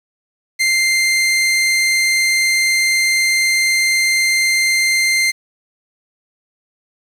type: tone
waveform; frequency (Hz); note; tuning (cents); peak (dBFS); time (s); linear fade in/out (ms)
sawtooth; 2092; C7; -1; -9; 0.59-5.32; 20
effects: low-pass 11000 Hz 12 dB/octave + 7-bit